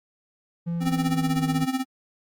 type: tone with pitch glide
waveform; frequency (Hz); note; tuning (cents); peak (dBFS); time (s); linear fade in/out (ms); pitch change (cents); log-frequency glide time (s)
triangle; 169.8 to 159.35; F3 to D#3; -48 to +42; -23; 0.66-1.66; 20; -110; 0.77-1.36
type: tone with tremolo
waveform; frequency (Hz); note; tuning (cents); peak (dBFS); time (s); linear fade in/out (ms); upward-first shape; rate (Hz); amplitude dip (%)
square; 261.6; C4; 0; -21; 0.8-1.85; 50; sine; 16; 80
effects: Opus 48 kbps